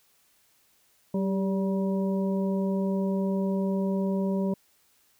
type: harmonic tone with a mistuned harmonic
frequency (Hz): 192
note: G3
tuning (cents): -36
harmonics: 1 / 2 / 3 / 5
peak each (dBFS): -25 / -32 / -34 / -41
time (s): 1.14-4.54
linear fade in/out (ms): 5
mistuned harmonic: 2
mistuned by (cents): +44
effects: white hiss -65 dBFS RMS until 5.19 s